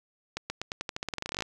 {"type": "accelerating click train", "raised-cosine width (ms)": 0.2, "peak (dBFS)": -15, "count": 20, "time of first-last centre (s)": [0.37, 1.423], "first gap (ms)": 130, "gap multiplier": 0.89, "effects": []}